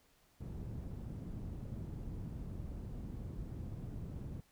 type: low-pass noise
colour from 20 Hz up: white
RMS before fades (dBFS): -44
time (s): 0.4-4.41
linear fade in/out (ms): 10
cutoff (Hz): 140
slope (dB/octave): 12
effects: pink hiss -70 dBFS RMS until 4.51 s